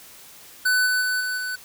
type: tone with level steps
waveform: square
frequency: 1500 Hz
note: F#6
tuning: 23 cents sharp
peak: -18 / -20 / -22 / -25 / -27 dBFS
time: 0.65-1.56 s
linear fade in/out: 10 ms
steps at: 0.86 / 1.01 / 1.2 / 1.37 s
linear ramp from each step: 10 ms
effects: white hiss -46 dBFS RMS until 1.64 s